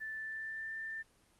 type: tone with pitch glide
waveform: sine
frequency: 1760 to 1784.6 Hz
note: A6 to A6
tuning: 0 to +24 cents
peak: -39 dBFS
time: 0-1.03 s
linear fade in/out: 20 ms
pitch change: +24 cents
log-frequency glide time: 0.2-0.75 s
effects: pink hiss -68 dBFS RMS until 1.39 s + Opus 24 kbps